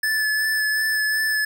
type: tone with vibrato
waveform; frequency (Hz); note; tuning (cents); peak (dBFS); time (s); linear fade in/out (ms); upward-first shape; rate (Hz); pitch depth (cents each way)
square; 1736; A6; -24; -20; 0.03-1.45; 5; sine; 2.7; 16
effects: none